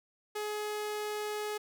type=tone; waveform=sawtooth; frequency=421.3 Hz; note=G#4; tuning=25 cents sharp; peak=-30 dBFS; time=0.35-1.58 s; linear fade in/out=10 ms; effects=none